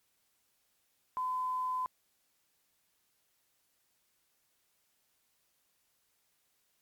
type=tone with quantisation; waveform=sine; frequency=1016 Hz; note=B5; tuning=49 cents sharp; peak=-31 dBFS; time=1.17-1.86 s; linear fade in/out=0 ms; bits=10; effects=white hiss -75 dBFS RMS until 6.81 s + MP3 96 kbps